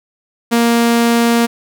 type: tone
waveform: sawtooth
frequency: 234 Hz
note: A#3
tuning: 7 cents sharp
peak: -6 dBFS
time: 0.51-1.47 s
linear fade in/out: 20 ms
effects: none